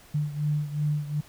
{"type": "beating tone pair", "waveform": "sine", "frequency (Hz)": [148.2, 150.9], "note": ["D3", "D3"], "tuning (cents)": [16, 47], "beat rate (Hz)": 2.7, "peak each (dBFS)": [-26, -30], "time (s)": [0.14, 1.21], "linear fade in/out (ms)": 10, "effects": ["pink hiss -53 dBFS RMS until 1.28 s"]}